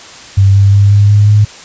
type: tone with pitch steps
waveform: sine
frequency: 98 / 99.31 / 100.64 / 101.98 / 103.35 / 104.73 Hz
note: G2 / G2 / G2 / G#2 / G#2 / G#2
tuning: 0 / +23 / +46 / -31 / -8 / +15 cents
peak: -3 dBFS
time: 0.37-1.45 s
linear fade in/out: 10 ms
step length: 180 ms
effects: white hiss -32 dBFS RMS until 1.64 s + resampled to 16000 Hz